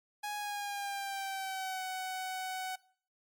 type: tone with pitch glide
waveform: sawtooth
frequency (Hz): 830.6 to 748.6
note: G#5 to F#5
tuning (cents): 0 to +20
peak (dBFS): -32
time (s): 0.23-2.76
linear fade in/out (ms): 10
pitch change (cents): -180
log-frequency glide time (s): 0.37-1.83
effects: noise-tail reverb RT60 0.5 s tail -21 dB re dry + MP3 96 kbps